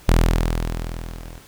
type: tone with level ramp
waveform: sawtooth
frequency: 41.2 Hz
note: E1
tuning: in tune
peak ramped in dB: -7 to -32 dBFS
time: 0.08-1.39 s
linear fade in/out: 10 ms
effects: pink hiss -47 dBFS RMS until 1.47 s